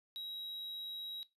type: tone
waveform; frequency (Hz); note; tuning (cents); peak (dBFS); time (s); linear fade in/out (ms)
triangle; 3844; B7; -48; -39; 0.16-1.23; 0
effects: noise-tail reverb RT60 0.2 s tail -18 dB re dry + resampled to 32000 Hz